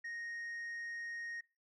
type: tone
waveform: sine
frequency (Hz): 1864.7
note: A#6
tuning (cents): 0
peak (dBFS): -38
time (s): 0.04-1.41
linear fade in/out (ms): 10
effects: noise-tail reverb RT60 0.3 s tail -22 dB re dry + tanh soft clip ceiling -40 dBFS